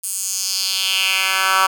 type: tone with high-pass filter sweep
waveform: 10% pulse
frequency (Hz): 190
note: F#3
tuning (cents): +46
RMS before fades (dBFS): -19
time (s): 0.03-1.67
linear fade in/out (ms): 10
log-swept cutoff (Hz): 9400 to 1200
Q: 2.6
effects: none